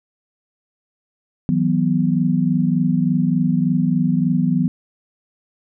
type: chord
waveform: sine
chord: E suspended second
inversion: none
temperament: equal with one note detuned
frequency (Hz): 161.61 / 185 / 246.9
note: E3 / F#3 / B3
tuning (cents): -34 / 0 / 0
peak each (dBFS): -19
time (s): 1.49-4.68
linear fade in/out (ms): 0
effects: none